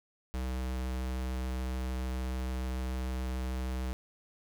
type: tone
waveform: square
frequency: 63.8 Hz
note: C2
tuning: 43 cents flat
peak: -33 dBFS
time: 0.34-3.93 s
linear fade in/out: 0 ms
effects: none